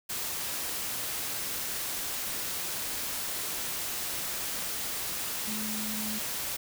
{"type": "tone in noise", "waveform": "sine", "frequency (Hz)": 215.1, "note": "A3", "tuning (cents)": -39, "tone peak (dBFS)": -36, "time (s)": [5.47, 6.19], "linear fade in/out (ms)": 10, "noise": "white", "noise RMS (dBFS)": -34, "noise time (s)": [0.09, 6.57], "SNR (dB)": -5, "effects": []}